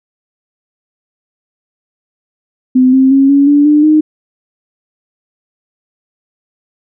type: tone with pitch steps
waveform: sine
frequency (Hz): 256 / 264 / 272.2 / 280.6 / 289.3 / 298.3 / 307.6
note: C4 / C4 / C#4 / C#4 / D4 / D4 / D#4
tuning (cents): -38 / +16 / -31 / +21 / -26 / +27 / -20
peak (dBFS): -4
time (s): 2.75-4.01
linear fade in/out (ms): 10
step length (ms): 180
effects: none